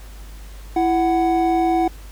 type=tone pair together; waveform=triangle; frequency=333 / 743 Hz; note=E4 / F#5; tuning=+18 / +7 cents; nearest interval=octave + major second; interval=1389 cents; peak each=-16 dBFS; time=0.76-1.88 s; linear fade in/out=5 ms; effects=added 50 Hz sine -35 dBFS peak until 2.11 s + pink hiss -46 dBFS RMS until 2.11 s